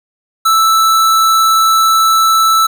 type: tone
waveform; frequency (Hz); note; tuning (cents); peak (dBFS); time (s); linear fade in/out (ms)
square; 1318.5; E6; 0; -8; 0.45-2.67; 10
effects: 8-bit